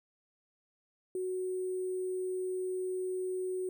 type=tone with sample-and-hold; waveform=sine; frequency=370 Hz; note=F#4; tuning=in tune; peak=-32 dBFS; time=1.15-3.69 s; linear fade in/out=2 ms; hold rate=8820 Hz; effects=none